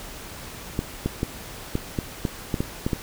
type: clicks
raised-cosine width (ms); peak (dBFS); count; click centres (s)
3; -10; 10; 0.791 / 1.06 / 1.231 / 1.754 / 1.988 / 2.252 / 2.542 / 2.605 / 2.865 / 2.932
effects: pink hiss -39 dBFS RMS until 3.02 s